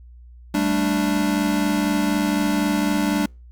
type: chord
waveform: square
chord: G suspended second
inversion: none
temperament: equal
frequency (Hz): 196 / 220 / 293.7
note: G3 / A3 / D4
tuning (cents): 0 / 0 / 0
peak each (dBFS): -24 / -26 / -22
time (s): 0.54-3.26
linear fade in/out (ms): 5
effects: added 60 Hz sine -41 dBFS peak until 3.51 s + Opus 48 kbps